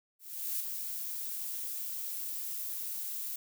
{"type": "noise with ADSR envelope", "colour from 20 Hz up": "violet", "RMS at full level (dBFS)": -33, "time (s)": [0.19, 3.36], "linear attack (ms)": 410, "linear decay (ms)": 7, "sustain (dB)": -5, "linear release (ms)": 4, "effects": []}